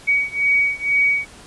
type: beating tone pair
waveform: sine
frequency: 2257 / 2259.1 Hz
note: C#7 / C#7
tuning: +31 / +32 cents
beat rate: 2.1 Hz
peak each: -18 / -19 dBFS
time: 0.07-1.26 s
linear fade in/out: 20 ms
effects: pink hiss -43 dBFS RMS until 1.46 s + resampled to 24000 Hz